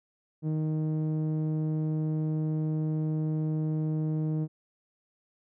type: tone with low-pass filter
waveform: sawtooth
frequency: 155.56 Hz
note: D#3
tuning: in tune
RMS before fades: -29 dBFS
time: 0.42-4.48 s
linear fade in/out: 50 ms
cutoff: 330 Hz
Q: 0.88
effects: none